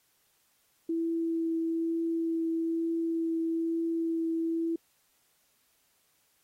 sine tone with vibrato, 329.6 Hz, E4, in tune, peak -27 dBFS, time 0.89-4.76 s, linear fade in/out 5 ms, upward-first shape triangle, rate 1.1 Hz, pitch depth 11 cents each way, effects white hiss -70 dBFS RMS until 6.43 s + AAC 48 kbps

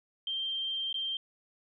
sine tone with dropouts, 3158 Hz, G7, 12 cents sharp, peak -31 dBFS, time 0.27-1.17 s, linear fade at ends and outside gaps 2 ms, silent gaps 0.928-0.942 s, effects none

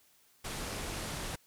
pink low-pass noise, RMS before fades -39 dBFS, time 0.44-1.36 s, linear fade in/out 10 ms, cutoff 12000 Hz, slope 48 dB/octave, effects white hiss -66 dBFS RMS until 1.46 s

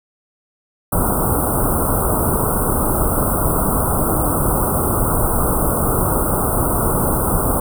pink band-stop noise, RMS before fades -17 dBFS, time 0.92-7.6 s, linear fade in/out 5 ms, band 1400 to 8500 Hz, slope 96 dB/octave, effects none

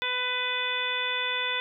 harmonic tone, 498.9 Hz, B4, 17 cents sharp, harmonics 1 / 2 / 3 / 4 / 5 / 6 / 7, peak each -38 / -35 / -34 / -33 / -33 / -40 / -31 dBFS, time 0.02-1.6 s, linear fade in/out 0 ms, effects none

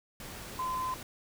sine tone in noise, 1027 Hz, C6, 33 cents flat, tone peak -31 dBFS, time 0.59-0.94 s, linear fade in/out 2 ms, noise pink, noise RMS -44 dBFS, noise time 0.2-1.03 s, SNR +10 dB, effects none

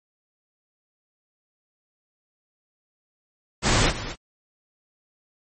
pink noise with echo, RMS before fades -19 dBFS, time 3.62-3.93 s, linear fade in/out 50 ms, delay 230 ms, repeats 1, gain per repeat -13 dB, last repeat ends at 4.16 s, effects MP3 32 kbps

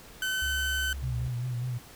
30% pulse tone, 1524 Hz, G6, 49 cents flat, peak -25 dBFS, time 0.22-0.93 s, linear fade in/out 2 ms
sine tone with pitch glide, 69.3 to 66.9 Hz, C#2 to C2, 0 to +39 cents, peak -33 dBFS, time 0.42-1.28 s, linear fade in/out 0 ms, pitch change -61 cents, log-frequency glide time 0.7-1.05 s
sine tone with vibrato, 123.47 Hz, B2, in tune, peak -29 dBFS, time 1.02-1.79 s, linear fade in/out 20 ms, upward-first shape sine, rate 5 Hz, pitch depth 54 cents each way
effects pink hiss -50 dBFS RMS until 1.95 s

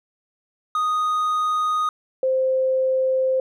triangle / sine tone pair in turn, 1242 / 522.2 Hz, D#6 / C5, -3 / -3 cents, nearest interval octave + minor third, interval 1500 cents, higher first, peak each -17 dBFS, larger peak neither, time 0.75-1.89 / 2.23-3.4 s, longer second, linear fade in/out 2 ms, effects none

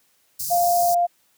white band-stop noise, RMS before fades -28 dBFS, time 0.39-0.95 s, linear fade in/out 10 ms, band 180 to 4700 Hz, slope 48 dB/octave
sine tone, 698.5 Hz, F5, in tune, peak -16 dBFS, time 0.5-1.07 s, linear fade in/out 20 ms
effects white hiss -63 dBFS RMS until 1.37 s + high-pass 80 Hz 12 dB/octave

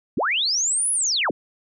sine linear two-way sweep, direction up then down, 122.3 to 10548 to 122.3 Hz, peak -19 dBFS, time 0.17-1.31 s, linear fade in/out 5 ms, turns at 0.91 s, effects none

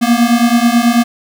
square beating tone pair, 232.4 / 241.6 Hz, A#3 / B3, -5 / -38 cents, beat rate 9.2 Hz, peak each -12 dBFS, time 0.01-1.04 s, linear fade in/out 20 ms, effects none

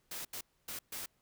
white noise bursts at uneven times, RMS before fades -42 dBFS, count 4, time 0.11-0.25 / 0.33-0.41 / 0.68-0.79 / 0.92-1.06 s, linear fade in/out 5 ms, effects pink hiss -75 dBFS RMS until 1.21 s

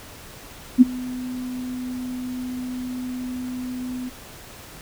sine tone with ADSR envelope, 251.8 Hz, B3, 34 cents sharp, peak -4 dBFS, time 0.78-4.1 s, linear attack 34 ms, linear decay 22 ms, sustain -23 dB, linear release 20 ms, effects pink hiss -42 dBFS RMS until 4.81 s

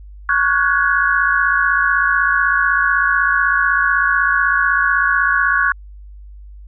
sine tone cluster, 1115 / 1444 / 1500 / 1670 Hz, C#6 / F#6 / F#6 / G#6, +10 / -43 / +23 / +9 cents, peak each -18 dBFS, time 0.29-5.72 s, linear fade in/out 2 ms, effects added 50 Hz sine -34 dBFS peak until 6.67 s

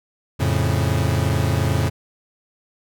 40% pulse chord, F augmented, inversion none, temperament equal, 87.31 / 110 / 138.59 Hz, F2 / A2 / C#3, 0 / 0 / 0 cents, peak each -21 dBFS, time 0.39-1.9 s, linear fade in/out 20 ms, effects none

